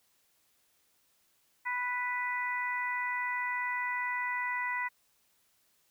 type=harmonic tone; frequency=493.9 Hz; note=B4; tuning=in tune; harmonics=2 / 3 / 4 / 5; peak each=-35 / -41 / -33 / -46 dBFS; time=1.65-4.89 s; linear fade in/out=20 ms; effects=white hiss -71 dBFS RMS until 5.9 s